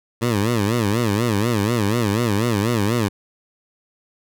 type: tone with vibrato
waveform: 15% pulse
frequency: 110 Hz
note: A2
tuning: in tune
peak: -11 dBFS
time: 0.21-3.09 s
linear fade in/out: 20 ms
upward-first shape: sine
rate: 4.1 Hz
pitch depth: 180 cents each way
effects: none